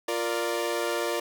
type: chord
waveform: sawtooth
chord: Bb major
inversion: second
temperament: equal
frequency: 349.2 / 466.2 / 587.3 Hz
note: F4 / Bb4 / D5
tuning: 0 / 0 / 0 cents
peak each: -27 dBFS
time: 0.08-1.2 s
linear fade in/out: 5 ms
effects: none